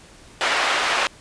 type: band-pass noise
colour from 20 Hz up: white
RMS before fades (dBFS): -21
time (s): 0.41-1.07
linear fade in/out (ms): 0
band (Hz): 550 to 2400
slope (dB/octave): 12
effects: pink hiss -47 dBFS RMS until 1.2 s + resampled to 22050 Hz